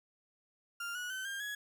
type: tone with pitch steps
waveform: 35% pulse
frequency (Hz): 1396.9 / 1462.1 / 1530.4 / 1601.8 / 1676.6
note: F6 / F#6 / G6 / G6 / G#6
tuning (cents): 0 / -21 / -42 / +37 / +16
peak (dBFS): -36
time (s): 0.8-1.55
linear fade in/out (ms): 5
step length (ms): 150
effects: none